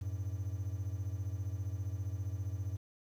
triangle beating tone pair, 92.5 / 107.5 Hz, F#2 / A2, 0 / -40 cents, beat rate 15 Hz, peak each -35 / -38 dBFS, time 0.01-2.77 s, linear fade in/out 10 ms, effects 10-bit

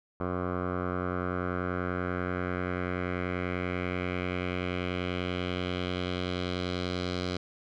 10% pulse tone with low-pass filter sweep, 90.3 Hz, F#2, 42 cents flat, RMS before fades -32 dBFS, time 0.2-7.37 s, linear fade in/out 5 ms, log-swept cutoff 1100 to 4400 Hz, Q 2.5, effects none

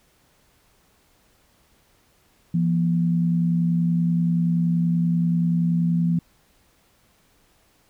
sine tone pair together, 170.13 / 240.6 Hz, F3 / B3, -45 / -45 cents, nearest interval tritone, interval 600 cents, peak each -18 / -28 dBFS, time 2.54-6.19 s, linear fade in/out 5 ms, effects pink hiss -61 dBFS RMS until 7.89 s

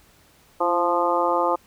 harmonic tone with a mistuned harmonic, 174.61 Hz, F3, in tune, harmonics 2 / 3 / 4 / 5 / 6 / 7, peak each -27 / -24 / -27 / -24 / -26 / -26 dBFS, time 0.6-1.56 s, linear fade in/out 10 ms, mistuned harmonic 2, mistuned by -39 cents, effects pink hiss -56 dBFS RMS until 1.66 s

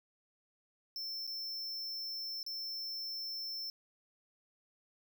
square tone with dropouts, 5340 Hz, E8, 22 cents sharp, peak -39 dBFS, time 0.96-3.7 s, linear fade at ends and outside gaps 1 ms, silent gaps 1.268-1.275 / 2.43-2.464 s, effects 12-bit

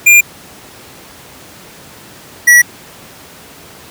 square tone pair in turn, 2400 / 1935.2 Hz, D7 / B6, +37 / -36 cents, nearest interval major third, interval 373 cents, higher first, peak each -3 dBFS, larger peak neither, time 0.06-0.21 / 2.47-2.62 s, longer neither, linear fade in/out 10 ms, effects pink hiss -36 dBFS RMS until 3.9 s + high-pass 100 Hz 12 dB/octave

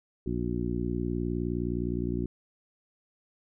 harmonic tone, 59.6 Hz, A#1, 39 cents sharp, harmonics 1 / 2 / 3 / 4 / 5 / 6, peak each -35 / -35 / -35 / -35 / -35 / -35 dBFS, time 0.26-2.26 s, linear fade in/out 5 ms, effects none

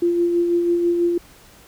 sine tone with tremolo, 345.5 Hz, F4, 19 cents flat, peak -14 dBFS, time 0.02-1.18 s, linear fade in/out 5 ms, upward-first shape sine, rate 6.1 Hz, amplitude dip 35%, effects pink hiss -48 dBFS RMS until 1.67 s

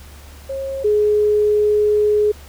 sine tone pair in turn, 541 / 419.9 Hz, C#5 / G#4, -42 / +19 cents, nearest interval major third, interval 439 cents, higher first, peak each -22 / -12 dBFS, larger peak second, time 0.49-0.84 / 0.84-2.32 s, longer second, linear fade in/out 10 ms, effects added 72 Hz sine -38 dBFS peak until 2.48 s + pink hiss -44 dBFS RMS until 2.48 s

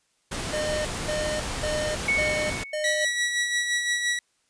pink noise, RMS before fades -31 dBFS, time 0.31-2.64 s, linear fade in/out 10 ms
square tone bursts, 609 Hz, D#5, 37 cents flat, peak -27 dBFS, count 5, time 0.53-3.05 s, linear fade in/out 5 ms, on 320 ms, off 230 ms
sine tone with exponential decay, 2216 Hz, C#7, 1 cent flat, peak -19 dBFS, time 2.08-3.37 s, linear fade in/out 5 ms, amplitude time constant 280 ms
sawtooth tone with tremolo, 1933 Hz, B6, 38 cents flat, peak -18 dBFS, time 2.84-4.19 s, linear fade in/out 2 ms, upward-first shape sine, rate 5.8 Hz, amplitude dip 45%
effects white hiss -69 dBFS RMS until 4.49 s + resampled to 22050 Hz

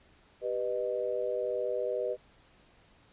sine chord, G augmented, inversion none, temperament equal with one note detuned, 392 / 493.9 / 614.4 Hz, G4 / B4 / D#5, 0 / 0 / -22 cents, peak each -36 / -32 / -34 dBFS, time 0.41-2.17 s, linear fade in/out 50 ms, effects pink hiss -62 dBFS RMS until 3.12 s + resampled to 8000 Hz

